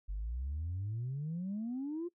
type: exponential sweep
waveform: sine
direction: up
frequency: 46.25 to 358.1 Hz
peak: -34 dBFS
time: 0.08-2.09 s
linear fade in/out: 20 ms
effects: noise-tail reverb RT60 0.1 s tail -20 dB re dry + tanh soft clip ceiling -32 dBFS